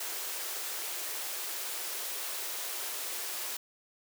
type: high-pass noise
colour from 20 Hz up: white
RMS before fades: -37 dBFS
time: 0-3.57 s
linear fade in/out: 5 ms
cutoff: 330 Hz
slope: 48 dB/octave
effects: none